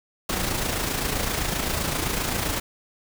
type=noise with amplitude modulation; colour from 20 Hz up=pink; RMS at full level=-24 dBFS; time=0.29-2.6 s; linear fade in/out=5 ms; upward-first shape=sine; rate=27.7 Hz; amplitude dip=50%; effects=none